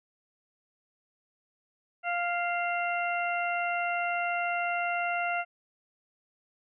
harmonic tone with a mistuned harmonic, 698.5 Hz, F5, in tune, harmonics 1 / 2 / 3 / 4, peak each -30 / -33 / -35 / -36 dBFS, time 2.03-5.45 s, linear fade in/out 50 ms, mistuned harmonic 4, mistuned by -32 cents, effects none

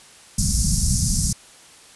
pink band-stop noise, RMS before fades -19 dBFS, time 0.38-1.33 s, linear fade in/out 5 ms, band 210 to 5100 Hz, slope 48 dB/octave, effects white hiss -47 dBFS RMS until 1.95 s + resampled to 24000 Hz

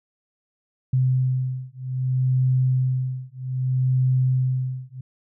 sine beating tone pair, 128.6 / 129.23 Hz, C3 / C3, -30 / -21 cents, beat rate 0.63 Hz, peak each -22 dBFS, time 0.93-5.01 s, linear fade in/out 5 ms, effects none

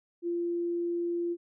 sine tone, 344.5 Hz, F4, 24 cents flat, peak -28 dBFS, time 0.22-1.37 s, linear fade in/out 50 ms, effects none

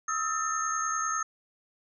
sine tone cluster, 1270 / 1340 / 1795 / 6440 Hz, D#6 / E6 / A6 / G8, +35 / +28 / +34 / +46 cents, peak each -30 / -35 / -37 / -33 dBFS, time 0.08-1.23 s, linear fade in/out 5 ms, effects none

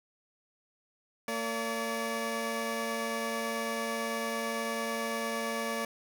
15% pulse tone pair together, 227.6 / 573.5 Hz, A#3 / D5, -41 / -41 cents, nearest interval octave + major third, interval 1600 cents, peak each -28 dBFS, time 1.28-5.85 s, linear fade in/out 2 ms, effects none

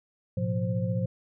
sine tone cluster, 109.3 / 124.2 / 177.2 / 525 Hz, A2 / B2 / F3 / C5, -11 / +10 / +25 / +6 cents, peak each -29 / -32 / -30 / -35 dBFS, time 0.37-1.06 s, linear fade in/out 5 ms, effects none

